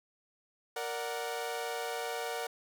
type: chord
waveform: sawtooth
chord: Bb augmented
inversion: none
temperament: equal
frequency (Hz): 466.2 / 587.3 / 740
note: Bb4 / D5 / F#5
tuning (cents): 0 / 0 / 0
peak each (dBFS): -34 / -38 / -35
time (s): 0.76-2.47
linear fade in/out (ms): 5
effects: none